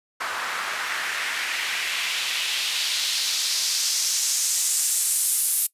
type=noise with band-pass filter sweep; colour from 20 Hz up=white; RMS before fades=-25 dBFS; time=0.2-5.67 s; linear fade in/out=10 ms; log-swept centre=1200 to 11000 Hz; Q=1.7; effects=noise-tail reverb RT60 0.1 s tail -21 dB re dry + resampled to 32000 Hz